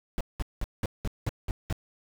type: noise bursts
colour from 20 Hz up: brown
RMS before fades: -28 dBFS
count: 8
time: 0.18-1.726 s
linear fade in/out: 0 ms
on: 27 ms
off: 190 ms
effects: none